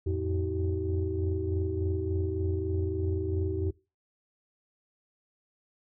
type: tone cluster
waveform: sine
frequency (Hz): 86.1 / 89.4 / 109.9 / 319.2 / 382.1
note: F2 / F2 / A2 / D#4 / G4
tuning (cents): -24 / +41 / -2 / +44 / -44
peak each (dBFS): -29 / -37 / -38 / -36 / -32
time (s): 0.06-3.71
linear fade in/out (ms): 10
effects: noise-tail reverb RT60 0.3 s tail -22 dB re dry + tanh soft clip ceiling -18 dBFS